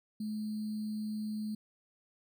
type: tone with sample-and-hold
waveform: sine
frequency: 213.8 Hz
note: A3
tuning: 49 cents flat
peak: -34 dBFS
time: 0.2-1.55 s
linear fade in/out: 5 ms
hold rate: 4410 Hz
effects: none